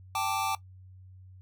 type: chord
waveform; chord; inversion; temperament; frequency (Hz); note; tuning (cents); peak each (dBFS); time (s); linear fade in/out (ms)
square; G suspended second; none; equal; 784 / 880 / 1174.7; G5 / A5 / D6; 0 / 0 / 0; -33; 0.15-0.55; 2
effects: noise-tail reverb RT60 0.1 s tail -17 dB re dry + added 93 Hz sine -48 dBFS peak until 1.41 s